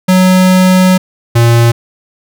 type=tone pair in turn; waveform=square; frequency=185 / 117.32 Hz; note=F#3 / A#2; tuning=0 / +12 cents; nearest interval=minor sixth; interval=788 cents; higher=first; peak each=-5 dBFS; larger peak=neither; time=0.08-0.98 / 1.35-1.72 s; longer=first; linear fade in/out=10 ms; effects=none